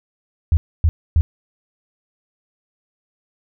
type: tone bursts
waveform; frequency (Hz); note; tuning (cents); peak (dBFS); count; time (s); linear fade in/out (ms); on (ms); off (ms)
sine; 80.8; E2; -34; -10; 3; 0.52-1.21; 0; 50; 270
effects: none